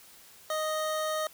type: tone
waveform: 25% pulse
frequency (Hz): 622.3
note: D#5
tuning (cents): 0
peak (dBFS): -25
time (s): 0.5-1.27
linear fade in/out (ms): 2
effects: white hiss -54 dBFS RMS until 1.33 s

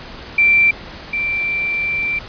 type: tone pair in turn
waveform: sine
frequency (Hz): 2349 / 2349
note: D7 / D7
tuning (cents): 0 / 0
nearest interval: unison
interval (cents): 0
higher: neither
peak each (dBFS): -9 / -17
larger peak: first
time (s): 0.38-0.71 / 1.13-2.19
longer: second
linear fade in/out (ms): 5
effects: pink hiss -34 dBFS RMS until 2.28 s + resampled to 11025 Hz

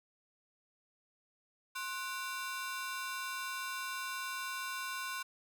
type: ring-modulated tone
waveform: sawtooth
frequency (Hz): 1271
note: D#6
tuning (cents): +36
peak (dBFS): -31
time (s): 1.75-5.23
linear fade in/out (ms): 10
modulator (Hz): 210
effects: none

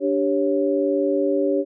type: tone cluster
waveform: sine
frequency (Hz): 291.6 / 392.7 / 553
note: D4 / G4 / C#5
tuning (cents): -12 / +3 / -4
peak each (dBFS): -22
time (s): 0-1.65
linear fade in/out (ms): 50
effects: none

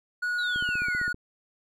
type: tone with vibrato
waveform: triangle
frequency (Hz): 1456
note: F#6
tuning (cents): -28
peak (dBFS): -24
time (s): 0.22-1.13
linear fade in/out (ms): 10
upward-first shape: triangle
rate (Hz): 4.4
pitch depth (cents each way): 8
type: exponential sweep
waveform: sine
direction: down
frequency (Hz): 4056 to 1760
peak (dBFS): -33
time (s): 0.38-1.08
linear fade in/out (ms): 10
type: click train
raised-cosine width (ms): 3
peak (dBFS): -27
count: 10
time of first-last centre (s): 0.56-1.144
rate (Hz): 15.4
effects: none

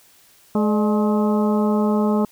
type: harmonic tone with a mistuned harmonic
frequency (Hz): 212.2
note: G#3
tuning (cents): +38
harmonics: 1 / 2 / 3 / 4 / 5 / 6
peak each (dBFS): -17 / -23 / -27 / -29 / -31 / -33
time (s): 0.55-2.25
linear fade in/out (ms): 2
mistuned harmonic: 3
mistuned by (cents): -83
effects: white hiss -53 dBFS RMS until 2.31 s

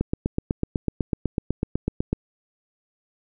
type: click train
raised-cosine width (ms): 3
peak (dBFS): -9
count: 18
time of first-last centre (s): 0.01-2.13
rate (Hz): 8.02
effects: none

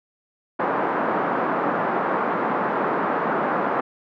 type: band-pass noise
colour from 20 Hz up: white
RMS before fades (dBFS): -23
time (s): 0.59-3.81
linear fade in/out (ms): 10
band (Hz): 180 to 1300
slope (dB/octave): 24
effects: none

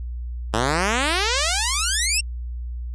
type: exponential sweep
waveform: 5% pulse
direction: up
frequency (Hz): 104.8 to 2794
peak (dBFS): -8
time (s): 0.53-2.21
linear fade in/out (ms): 10
effects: added 60 Hz sine -27 dBFS peak until 2.94 s + resampled to 22050 Hz

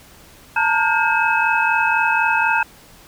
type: tone cluster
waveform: sine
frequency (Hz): 881 / 925 / 1424 / 1589 / 2575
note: A5 / A#5 / F6 / G6 / E7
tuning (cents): +2 / -14 / +33 / +23 / -41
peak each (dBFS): -21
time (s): 0.56-2.63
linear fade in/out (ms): 5
effects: pink hiss -46 dBFS RMS until 3.07 s

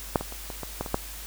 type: clicks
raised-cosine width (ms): 1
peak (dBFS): -6 / -18 / -26 / -22 / -19 / -14 / -21 / -9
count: 8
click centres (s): 0.158 / 0.21 / 0.324 / 0.502 / 0.633 / 0.81 / 0.862 / 0.944
effects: added 50 Hz sine -41 dBFS peak until 1.26 s + white hiss -41 dBFS RMS until 1.26 s

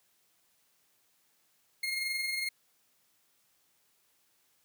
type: tone with amplitude modulation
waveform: 30% pulse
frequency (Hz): 2140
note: C7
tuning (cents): +38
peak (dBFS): -27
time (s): 1.83-2.49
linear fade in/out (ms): 5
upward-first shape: sine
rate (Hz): 22.1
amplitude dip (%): 40
effects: white hiss -71 dBFS RMS until 4.64 s + high-pass 80 Hz 12 dB/octave

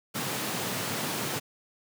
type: high-pass noise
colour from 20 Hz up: pink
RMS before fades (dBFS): -32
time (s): 0.14-1.4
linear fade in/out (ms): 20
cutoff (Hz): 110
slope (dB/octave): 48
effects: none

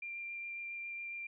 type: tone with vibrato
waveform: sine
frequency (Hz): 2379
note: D7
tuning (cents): +22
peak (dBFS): -40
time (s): 0.02-1.27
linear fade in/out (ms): 5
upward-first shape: sine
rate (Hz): 7.3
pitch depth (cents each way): 9
effects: none

